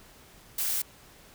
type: noise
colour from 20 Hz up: blue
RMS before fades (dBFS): -29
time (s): 0.58-0.82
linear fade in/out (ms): 5
effects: pink hiss -54 dBFS RMS until 1.34 s